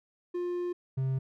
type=tone pair in turn; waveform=triangle; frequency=353.4 / 132.38 Hz; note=F4 / C3; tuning=+21 / +21 cents; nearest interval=octave + perfect fourth; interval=1700 cents; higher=first; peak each=-28 / -25 dBFS; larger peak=second; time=0.34-0.73 / 0.97-1.19 s; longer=first; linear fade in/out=10 ms; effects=none